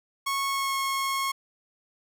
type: tone with pitch glide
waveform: sawtooth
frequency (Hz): 1100 to 1088.6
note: C#6 to C#6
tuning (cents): -14 to -32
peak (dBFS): -22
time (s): 0.26-1.32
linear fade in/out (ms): 10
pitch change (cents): -18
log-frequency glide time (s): 0.47-0.76
effects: none